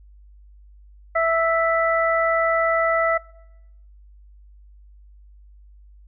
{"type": "harmonic tone", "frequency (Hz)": 659.3, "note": "E5", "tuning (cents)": 0, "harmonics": [1, 2, 3], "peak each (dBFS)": [-19, -22, -24], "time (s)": [1.15, 3.18], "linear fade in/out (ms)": 10, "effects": ["noise-tail reverb RT60 0.9 s tail -24 dB re dry", "added 50 Hz sine -45 dBFS peak until 6.07 s"]}